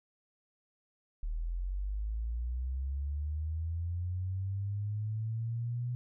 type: linear sweep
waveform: sine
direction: up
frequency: 37.75 to 123.47 Hz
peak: -32 dBFS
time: 1.23-5.95 s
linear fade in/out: 0 ms
effects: none